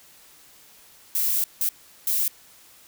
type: noise bursts at uneven times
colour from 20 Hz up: violet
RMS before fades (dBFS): -23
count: 3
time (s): 1.15-1.44 / 1.61-1.69 / 2.07-2.28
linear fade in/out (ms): 2
effects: white hiss -52 dBFS RMS until 2.87 s